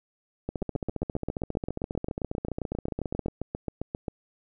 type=two click trains; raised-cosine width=2 ms; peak=-17 / -17 dBFS; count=42 / 27; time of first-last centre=0.49-3.26 / 0.62-4.082 s; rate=14.8 / 7.51 Hz; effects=none